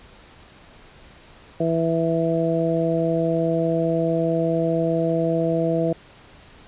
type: harmonic tone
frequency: 164.81 Hz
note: E3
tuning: in tune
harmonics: 1 / 2 / 3 / 4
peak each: -24 / -24 / -24 / -24 dBFS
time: 1.6-5.93 s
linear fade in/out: 5 ms
effects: pink hiss -48 dBFS RMS until 6.67 s + resampled to 8000 Hz